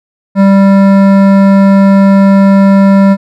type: tone with hard clipping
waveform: sine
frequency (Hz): 196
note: G3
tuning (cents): 0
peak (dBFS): -4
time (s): 0.35-3.17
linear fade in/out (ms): 50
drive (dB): 14
effects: none